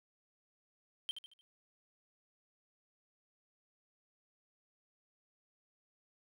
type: tone with echo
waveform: triangle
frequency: 3136 Hz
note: G7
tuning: in tune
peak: -33 dBFS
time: 1.09-1.11 s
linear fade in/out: 0 ms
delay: 75 ms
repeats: 4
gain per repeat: -8 dB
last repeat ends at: 1.41 s
effects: none